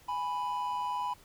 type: tone pair together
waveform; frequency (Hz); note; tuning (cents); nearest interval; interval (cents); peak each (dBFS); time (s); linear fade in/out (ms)
triangle; 830.6 / 989.8; G#5 / B5; 0 / +4; minor third; 304; -35 / -30; 0.08-1.14; 10
effects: pink hiss -59 dBFS RMS until 1.24 s